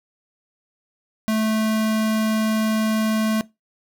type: tone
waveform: square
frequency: 218.4 Hz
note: A3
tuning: 13 cents flat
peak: -19 dBFS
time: 1.28-3.41 s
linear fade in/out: 0 ms
effects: noise-tail reverb RT60 0.2 s tail -19 dB re dry